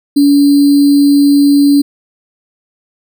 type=tone with sample-and-hold; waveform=sine; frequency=284.7 Hz; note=C#4; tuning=46 cents sharp; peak=-4 dBFS; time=0.16-1.82 s; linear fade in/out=10 ms; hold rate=4410 Hz; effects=none